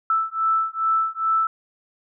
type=beating tone pair; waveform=sine; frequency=1318.5 / 1320.9 Hz; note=E6 / E6; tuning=0 / +3 cents; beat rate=2.4 Hz; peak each=-22 dBFS; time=0.1-1.47 s; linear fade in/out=2 ms; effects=none